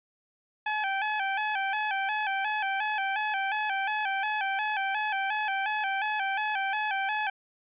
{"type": "tone with vibrato", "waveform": "20% pulse", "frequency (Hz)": 815, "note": "G#5", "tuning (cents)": -33, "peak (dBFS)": -22, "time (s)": [0.66, 7.3], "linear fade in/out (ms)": 5, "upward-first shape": "square", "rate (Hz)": 2.8, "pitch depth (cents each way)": 78, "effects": ["resampled to 8000 Hz"]}